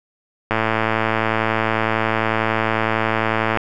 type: click train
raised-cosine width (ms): 0.5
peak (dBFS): -3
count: 341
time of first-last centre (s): 0.51-3.573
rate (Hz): 111
effects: none